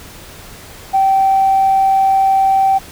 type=tone; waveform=sine; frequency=775 Hz; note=G5; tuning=20 cents flat; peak=-8 dBFS; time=0.93-2.79 s; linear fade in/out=20 ms; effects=tanh soft clip ceiling -4 dBFS + pink hiss -36 dBFS RMS until 2.91 s